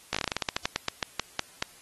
slowing click train, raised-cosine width 0.2 ms, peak -9 dBFS, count 19, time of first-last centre 0.13-1.624 s, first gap 16 ms, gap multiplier 1.17, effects white hiss -54 dBFS RMS until 1.81 s + AAC 32 kbps

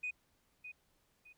sine tone with echo, 2489 Hz, D#7, in tune, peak -35 dBFS, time 0.03-0.11 s, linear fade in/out 10 ms, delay 610 ms, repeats 2, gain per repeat -10 dB, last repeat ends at 1.33 s, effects tanh soft clip ceiling -32 dBFS + pink hiss -75 dBFS RMS until 1.37 s

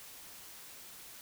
silence, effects white hiss -51 dBFS RMS until 1.21 s

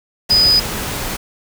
sine tone in noise, 4978 Hz, D#8, in tune, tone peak -9 dBFS, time 0.3-0.6 s, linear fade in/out 10 ms, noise pink, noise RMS -23 dBFS, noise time 0.29-1.17 s, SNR +11 dB, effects none

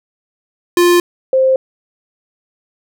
square / sine tone pair in turn, 350.3 / 524.9 Hz, F4 / C5, +5 / +5 cents, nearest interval perfect fifth, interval 700 cents, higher second, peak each -8 dBFS, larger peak neither, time 0.77-1 / 1.33-1.56 s, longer neither, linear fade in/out 2 ms, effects none

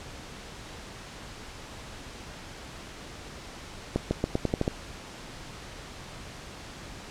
accelerating click train, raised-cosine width 2 ms, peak -11 dBFS, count 8, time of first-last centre 3.96-4.679 s, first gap 150 ms, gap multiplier 0.87, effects pink hiss -43 dBFS RMS until 7.1 s + low-pass 7000 Hz 12 dB/octave

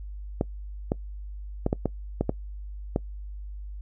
clicks, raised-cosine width 2 ms, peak -10 dBFS, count 8, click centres 0.411 / 0.919 / 1.664 / 1.729 / 1.857 / 2.21 / 2.294 / 2.961 s, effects noise-tail reverb RT60 0.1 s tail -23 dB re dry + added 50 Hz sine -35 dBFS peak until 3.81 s

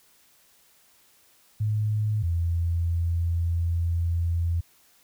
sine tone pair in turn, 106.7 / 84.69 Hz, G#2 / E2, +47 / +47 cents, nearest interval major third, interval 400 cents, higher first, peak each -22 dBFS, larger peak neither, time 1.6-2.23 / 2.23-4.61 s, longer second, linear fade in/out 10 ms, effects white hiss -60 dBFS RMS until 5.03 s

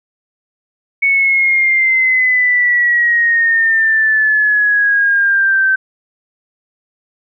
sine exponential sweep, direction down, 2222 to 1543 Hz, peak -9 dBFS, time 1.02-5.76 s, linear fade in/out 10 ms, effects none

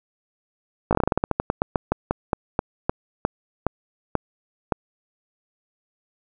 slowing click train, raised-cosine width 1 ms, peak -5 dBFS, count 24, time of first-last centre 0.91-4.722 s, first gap 18 ms, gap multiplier 1.17, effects none

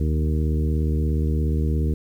harmonic tone with a mistuned harmonic, 77 Hz, D#2, 17 cents flat, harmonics 1 / 2 / 3 / 4 / 5 / 6, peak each -20 / -26 / -30 / -32 / -34 / -36 dBFS, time 0-1.94 s, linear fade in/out 5 ms, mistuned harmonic 1, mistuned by -56 cents, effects 9-bit

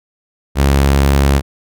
sawtooth tone, 69.3 Hz, C#2, in tune, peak -5 dBFS, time 0.55-1.42 s, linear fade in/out 50 ms, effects none

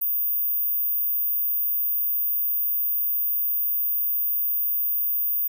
sine tone, 14917 Hz, A#9, in tune, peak -21 dBFS, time 0.01-5.48 s, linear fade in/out 10 ms, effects none

